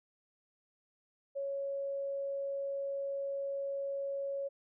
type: tone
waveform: sine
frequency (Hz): 554.4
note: C#5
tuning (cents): 0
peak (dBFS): -34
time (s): 1.35-4.49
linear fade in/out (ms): 20
effects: none